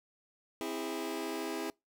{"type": "chord", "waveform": "sawtooth", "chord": "C augmented", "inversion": "none", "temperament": "just", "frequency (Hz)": [261.6, 327, 408.8], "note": ["C4", "E4", "G#4"], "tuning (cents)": [0, -14, -27], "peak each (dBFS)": [-38, -34, -36], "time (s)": [0.61, 1.7], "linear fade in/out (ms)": 0, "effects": ["noise-tail reverb RT60 0.2 s tail -25 dB re dry"]}